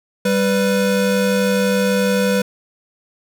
square tone pair together, 196 / 496.3 Hz, G3 / B4, 0 / +8 cents, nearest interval octave + major third, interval 1608 cents, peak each -18 dBFS, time 0.25-2.42 s, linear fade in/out 5 ms, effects none

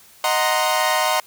sawtooth chord, C half-diminished seventh, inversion first, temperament equal, 622.3 / 740 / 932.3 / 1046.5 Hz, Eb5 / Gb5 / Bb5 / C6, 0 / 0 / 0 / 0 cents, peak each -19 dBFS, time 0.24-1.2 s, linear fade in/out 2 ms, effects white hiss -49 dBFS RMS until 1.26 s

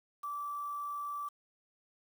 sine tone with quantisation, 1162 Hz, D6, 19 cents flat, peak -36 dBFS, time 0.23-1.29 s, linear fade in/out 10 ms, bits 9, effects none

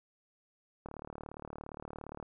click train, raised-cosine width 1 ms, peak -29 dBFS, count 52, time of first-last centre 0.86-2.227 s, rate 37.3 Hz, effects none

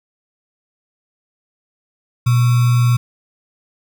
sine tone with sample-and-hold, 121.1 Hz, B2, 34 cents flat, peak -10 dBFS, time 2.26-2.97 s, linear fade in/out 10 ms, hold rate 1225 Hz, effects none

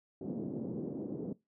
pink band-pass noise, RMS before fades -39 dBFS, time 0.21-1.33 s, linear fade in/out 5 ms, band 170 to 420 Hz, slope 24 dB/octave, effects noise-tail reverb RT60 0.2 s tail -20 dB re dry

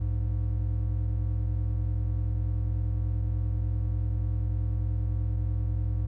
triangle tone pair together, 59.87 / 103.2 Hz, A#1 / G#2, +47 / -10 cents, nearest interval major sixth, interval 943 cents, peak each -26 dBFS, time 0-6.07 s, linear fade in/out 10 ms, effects none

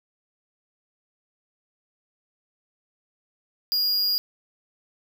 square tone, 4851 Hz, D#8, 45 cents flat, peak -21 dBFS, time 3.72-4.18 s, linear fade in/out 0 ms, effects 8-bit

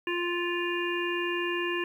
harmonic tone, 349.2 Hz, F4, in tune, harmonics 1 / 3 / 5 / 7 / 8, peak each -30 / -36 / -34 / -37 / -36 dBFS, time 0.07-1.84 s, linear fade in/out 2 ms, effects 10-bit

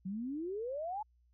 sine exponential sweep, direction up, 180.8 to 880 Hz, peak -36 dBFS, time 0.05-1.03 s, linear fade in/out 10 ms, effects added 60 Hz sine -66 dBFS peak until 1.33 s

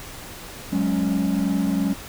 triangle chord, F# suspended second, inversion none, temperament equal, 185 / 207.7 / 277.2 Hz, F#3 / G#3 / C#4, 0 / 0 / 0 cents, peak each -21 dBFS, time 0.72-1.94 s, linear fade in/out 10 ms, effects tanh soft clip ceiling -12 dBFS + pink hiss -38 dBFS RMS until 2.08 s

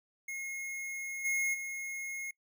square tone with level steps, 2158 Hz, C#7, 47 cents flat, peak -38 / -30 / -38 dBFS, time 0.28-2.31 s, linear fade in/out 5 ms, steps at 1.24 / 1.53 s, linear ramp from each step 20 ms, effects noise-tail reverb RT60 0.1 s tail -23 dB re dry

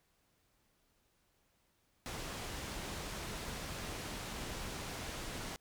pink low-pass noise, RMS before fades -43 dBFS, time 2.06-5.56 s, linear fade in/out 0 ms, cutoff 9300 Hz, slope 12 dB/octave, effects pink hiss -75 dBFS RMS until 5.6 s

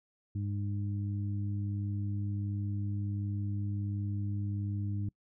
harmonic tone, 101.4 Hz, G#2, 41 cents flat, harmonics 1 / 2 / 3, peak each -32 / -41 / -44 dBFS, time 0.35-5.09 s, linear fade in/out 5 ms, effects noise-tail reverb RT60 0.1 s tail -25 dB re dry

